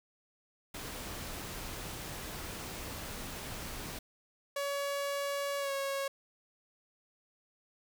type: noise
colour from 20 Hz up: pink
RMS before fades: -42 dBFS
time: 0.74-3.99 s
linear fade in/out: 5 ms
type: tone with pitch glide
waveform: sawtooth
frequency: 564 to 550.5 Hz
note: C#5 to C#5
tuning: +30 to -12 cents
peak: -29 dBFS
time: 4.56-6.08 s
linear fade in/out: 5 ms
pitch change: -42 cents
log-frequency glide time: 5.59-5.72 s
effects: none